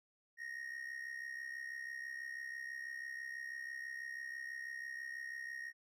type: tone with amplitude modulation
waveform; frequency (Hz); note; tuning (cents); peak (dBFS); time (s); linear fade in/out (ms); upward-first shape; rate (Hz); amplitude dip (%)
triangle; 1864.7; A#6; 0; -38; 0.37-5.73; 50; sine; 66.1; 70
effects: none